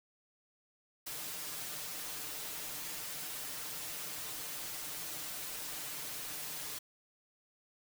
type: noise with comb filter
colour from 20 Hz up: white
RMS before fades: -42 dBFS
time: 1.06-6.79 s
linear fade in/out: 10 ms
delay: 6.6 ms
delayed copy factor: +0.85
effects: none